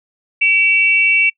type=tone pair together; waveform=sine; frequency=2296 / 2700 Hz; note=D7 / E7; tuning=-40 / +41 cents; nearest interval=minor third; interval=281 cents; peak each=-13 dBFS; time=0.41-1.3 s; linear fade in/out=10 ms; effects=noise-tail reverb RT60 0.1 s tail -25 dB re dry